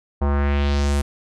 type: tone with low-pass filter sweep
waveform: square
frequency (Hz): 71.1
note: C#2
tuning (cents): +45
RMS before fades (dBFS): -19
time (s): 0.21-1.02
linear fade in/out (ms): 10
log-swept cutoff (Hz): 900 to 11000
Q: 1.8
effects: none